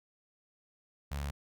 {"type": "tone with notch filter", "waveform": "sawtooth", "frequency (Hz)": 71, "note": "C#2", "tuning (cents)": 42, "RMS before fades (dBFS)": -37, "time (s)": [1.11, 1.31], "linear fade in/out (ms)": 10, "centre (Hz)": 340, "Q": 0.73, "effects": []}